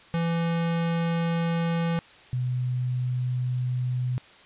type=tone pair in turn; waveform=square / sine; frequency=167.6 / 125.52 Hz; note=E3 / B2; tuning=+29 / +28 cents; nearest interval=perfect fourth; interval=501 cents; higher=first; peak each=-24 dBFS; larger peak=neither; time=0.14-1.99 / 2.33-4.18 s; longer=neither; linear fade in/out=0 ms; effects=white hiss -51 dBFS RMS until 4.45 s + resampled to 8000 Hz